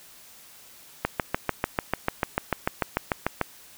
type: click train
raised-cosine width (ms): 0.5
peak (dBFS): -7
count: 17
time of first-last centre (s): 1.05-3.413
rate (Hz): 6.77
effects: white hiss -50 dBFS RMS until 3.77 s